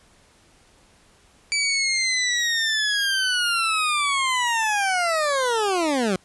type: linear sweep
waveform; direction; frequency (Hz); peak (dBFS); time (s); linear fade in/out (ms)
20% pulse; down; 2318 to 177.6; -15; 1.52-6.16; 0
effects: pink hiss -56 dBFS RMS until 6.24 s + resampled to 24000 Hz